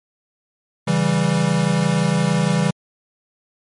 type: chord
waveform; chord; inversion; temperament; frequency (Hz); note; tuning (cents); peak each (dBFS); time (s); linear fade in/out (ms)
square; C# diminished; none; equal; 138.59 / 164.81 / 196; C#3 / E3 / G3; 0 / 0 / 0; -23 / -19 / -21; 0.87-2.71; 10
effects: MP3 48 kbps